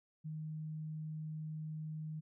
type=tone; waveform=sine; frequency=155.56 Hz; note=D#3; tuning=in tune; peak=-40 dBFS; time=0.24-2.21 s; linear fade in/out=20 ms; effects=none